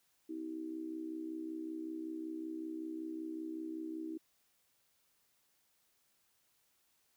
sine tone with amplitude modulation, 320.3 Hz, E4, 50 cents flat, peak -36 dBFS, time 0.29-4.18 s, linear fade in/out 10 ms, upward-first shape sine, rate 65.3 Hz, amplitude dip 75%, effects white hiss -75 dBFS RMS until 7.16 s

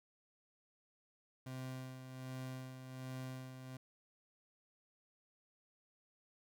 30% pulse tone with tremolo, 129.7 Hz, C3, 15 cents flat, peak -40 dBFS, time 1.46-3.77 s, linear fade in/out 5 ms, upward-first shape sine, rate 1.3 Hz, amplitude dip 55%, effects none

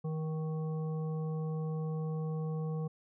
harmonic tone with a mistuned harmonic, 157.8 Hz, D#3, 25 cents sharp, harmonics 1 / 3 / 5 / 7, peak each -33 / -42 / -51 / -53 dBFS, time 0.04-2.88 s, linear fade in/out 10 ms, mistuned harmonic 5, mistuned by -32 cents, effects none

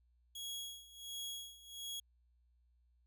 sawtooth tone with tremolo, 3322 Hz, G#7, in tune, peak -38 dBFS, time 0.35-2 s, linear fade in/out 5 ms, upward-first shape sine, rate 1.4 Hz, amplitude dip 85%, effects added 60 Hz sine -69 dBFS peak until 3.06 s

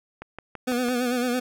click train, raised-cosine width 0.5 ms, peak -21 dBFS, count 5, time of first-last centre 0.22-0.886 s, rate 6.01 Hz
25% pulse tone with vibrato, 246.8 Hz, B3, 1 cent flat, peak -19 dBFS, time 0.67-1.4 s, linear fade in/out 10 ms, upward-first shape sine, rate 9 Hz, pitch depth 56 cents each way
effects none

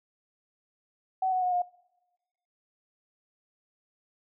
sine tone with pitch steps, 754 / 740.2 / 726.6 / 713.3 Hz, F#5 / F#5 / F#5 / F5, +32 / 0 / -32 / +36 cents, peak -24 dBFS, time 1.22-1.62 s, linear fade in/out 5 ms, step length 100 ms, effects noise-tail reverb RT60 1.0 s tail -23 dB re dry

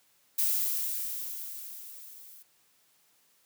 violet noise with level ramp, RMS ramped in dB -26 to -52 dBFS, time 0.38-2.43 s, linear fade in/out 10 ms, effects white hiss -67 dBFS RMS until 3.45 s + high-pass 100 Hz 12 dB/octave

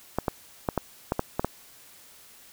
clicks, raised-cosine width 1 ms, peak -10 dBFS, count 8, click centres 0.186 / 0.282 / 0.688 / 0.777 / 1.121 / 1.194 / 1.395 / 1.446 s, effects white hiss -52 dBFS RMS until 2.52 s

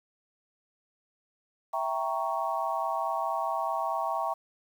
sine chord, E diminished seventh, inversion none, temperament equal, 659.3 / 784 / 932.3 / 1108.7 Hz, E5 / G5 / Bb5 / Db6, 0 / 0 / 0 / 0 cents, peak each -33 dBFS, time 1.73-4.34 s, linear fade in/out 10 ms, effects 9-bit

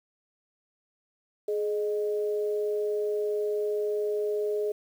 sine tone pair together, 420.5 / 616 Hz, G#4 / D#5, +22 / -17 cents, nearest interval perfect fifth, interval 661 cents, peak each -26 / -35 dBFS, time 1.48-4.72 s, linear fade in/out 5 ms, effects 9-bit

